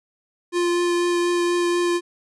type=tone with vibrato; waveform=square; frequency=349 Hz; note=F4; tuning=1 cent flat; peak=-19 dBFS; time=0.52-2.01 s; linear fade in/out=50 ms; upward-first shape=triangle; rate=4.1 Hz; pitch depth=11 cents each way; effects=resampled to 24000 Hz